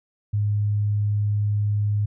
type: tone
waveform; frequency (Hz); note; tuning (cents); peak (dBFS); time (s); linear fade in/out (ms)
sine; 103.8; G#2; 0; -19; 0.33-2.06; 10
effects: none